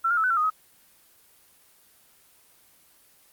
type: tone with pitch steps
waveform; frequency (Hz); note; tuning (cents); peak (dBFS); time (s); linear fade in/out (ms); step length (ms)
sine; 1349 / 1414 / 1308 / 1501 / 1355 / 1238 / 1269; E6 / F6 / E6 / F#6 / E6 / D#6 / D#6; +40 / +21 / -14 / +24 / +47 / -9 / +34; -20; 0.04-0.502; 10; 66
effects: white hiss -58 dBFS RMS until 3.32 s + Opus 24 kbps